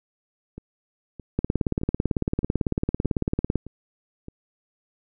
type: two click trains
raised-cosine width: 3 ms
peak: -9 / -24 dBFS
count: 40 / 7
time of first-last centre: 1.39-3.557 / 0.58-4.284 s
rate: 18 / 1.62 Hz
effects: none